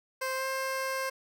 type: tone with pitch glide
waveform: 15% pulse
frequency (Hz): 523.3 to 529.7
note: C5 to C5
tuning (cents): 0 to +21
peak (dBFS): -24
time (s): 0.21-1.1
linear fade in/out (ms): 10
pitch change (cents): +21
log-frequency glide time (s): 0.35-0.46
effects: none